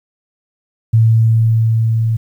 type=tone with level ramp; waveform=sine; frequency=112.7 Hz; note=A2; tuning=42 cents sharp; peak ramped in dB=-6 to -12 dBFS; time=0.93-2.17 s; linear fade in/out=10 ms; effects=8-bit